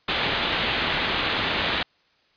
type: low-pass noise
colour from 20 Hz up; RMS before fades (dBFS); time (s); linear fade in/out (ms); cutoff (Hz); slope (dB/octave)
white; -25; 0.08-1.83; 5; 3900; 48
effects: white hiss -63 dBFS RMS until 2.36 s + resampled to 11025 Hz